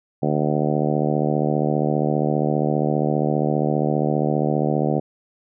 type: harmonic tone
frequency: 75 Hz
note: D2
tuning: 37 cents sharp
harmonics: 2 / 3 / 4 / 5 / 6 / 7 / 8 / 9 / 10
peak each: -23 / -25 / -26 / -27 / -28 / -28 / -29 / -30 / -30 dBFS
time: 0.22-5 s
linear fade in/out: 10 ms
effects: none